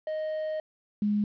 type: tone pair in turn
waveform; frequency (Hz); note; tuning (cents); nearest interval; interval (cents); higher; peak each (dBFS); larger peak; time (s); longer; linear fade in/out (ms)
triangle / sine; 622.3 / 207.7; D#5 / G#3; 0 / 0; octave + perfect fifth; 1900; first; -27 / -23; second; 0.07-0.6 / 1.02-1.24; first; 2
effects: resampled to 11025 Hz + 10-bit